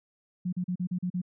sine tone bursts, 180 Hz, F#3, 47 cents flat, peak -27 dBFS, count 7, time 0.45-1.217 s, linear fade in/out 10 ms, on 77 ms, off 38 ms, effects none

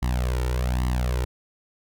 sawtooth tone with flanger, 62 Hz, B1, 7 cents sharp, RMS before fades -24 dBFS, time 0.02-1.25 s, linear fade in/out 10 ms, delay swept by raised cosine 1 to 2.2 ms, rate 1.2 Hz, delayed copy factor +0.9, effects none

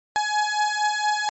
30% pulse beating tone pair, 840 / 844.3 Hz, G#5 / G#5, +19 / +28 cents, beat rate 4.3 Hz, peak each -21 dBFS, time 0.16-1.29 s, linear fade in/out 0 ms, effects MP3 32 kbps

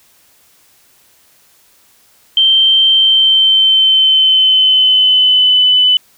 sine tone with pitch glide, 3131 to 3003 Hz, G7 to F#7, -3 to +25 cents, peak -6 dBFS, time 2.37-5.97 s, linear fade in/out 2 ms, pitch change -72 cents, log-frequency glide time 2.9-5.68 s, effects white hiss -50 dBFS RMS until 6.17 s

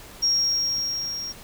triangle tone with level ramp, 5588 Hz, F8, in tune, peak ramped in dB -14 to -29 dBFS, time 0.22-1.33 s, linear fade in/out 20 ms, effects tanh soft clip ceiling -16 dBFS + pink hiss -44 dBFS RMS until 1.43 s

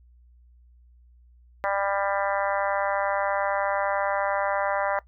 harmonic tone, 198.4 Hz, G3, 21 cents sharp, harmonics 3 / 4 / 5 / 6 / 7 / 8 / 9 / 10, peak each -27 / -29 / -31 / -33 / -34 / -35 / -36 / -37 dBFS, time 1.64-4.99 s, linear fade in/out 0 ms, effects noise-tail reverb RT60 0.1 s tail -20 dB re dry + added 60 Hz sine -52 dBFS peak until 5.07 s

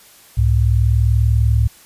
sine tone pair together, 68.5 / 108.74 Hz, C#2 / A2, -20 / -20 cents, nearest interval minor sixth, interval 800 cents, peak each -14 dBFS, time 0.37-1.68 s, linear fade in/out 10 ms, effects white hiss -46 dBFS RMS until 1.85 s + resampled to 32000 Hz

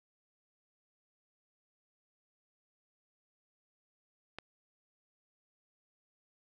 click, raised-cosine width 0.3 ms, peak -25 dBFS, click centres 4.386 s, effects none

